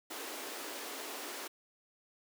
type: high-pass noise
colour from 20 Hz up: pink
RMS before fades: -43 dBFS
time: 0.1-1.48 s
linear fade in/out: 10 ms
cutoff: 270 Hz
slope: 48 dB/octave
effects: none